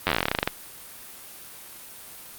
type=slowing click train; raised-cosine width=0.3 ms; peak=-5 dBFS; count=18; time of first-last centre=0.07-0.475 s; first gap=10 ms; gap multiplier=1.1; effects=white hiss -43 dBFS RMS until 2.38 s + Opus 32 kbps